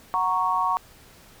sine chord, F# major, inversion none, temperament equal, 740 / 932.3 / 1108.7 Hz, F#5 / A#5 / C#6, 0 / 0 / 0 cents, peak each -28 / -25 / -23 dBFS, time 0.14-0.77 s, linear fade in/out 0 ms, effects pink hiss -51 dBFS RMS until 1.4 s

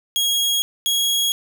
sawtooth tone pair in turn, 3297 / 3311 Hz, G#7 / G#7, -13 / -6 cents, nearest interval unison, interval 7 cents, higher second, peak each -14 dBFS, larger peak neither, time 0.16-0.62 / 0.86-1.32 s, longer neither, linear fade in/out 0 ms, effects 8-bit

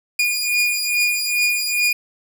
sawtooth beating tone pair, 2437 / 2439.4 Hz, D#7 / D#7, -37 / -35 cents, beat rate 2.4 Hz, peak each -16 / -18 dBFS, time 0.19-1.93 s, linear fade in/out 5 ms, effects none

